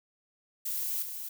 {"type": "noise with echo", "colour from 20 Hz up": "violet", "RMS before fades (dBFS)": -33, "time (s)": [0.65, 1.03], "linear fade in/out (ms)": 10, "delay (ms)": 260, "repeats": 1, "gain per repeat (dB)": -6, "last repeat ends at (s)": 1.29, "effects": []}